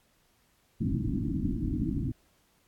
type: low-pass noise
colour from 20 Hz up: white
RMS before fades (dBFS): -30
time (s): 0.8-2.12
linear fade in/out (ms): 10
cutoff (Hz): 320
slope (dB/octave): 96
effects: pink hiss -68 dBFS RMS until 2.67 s + AAC 64 kbps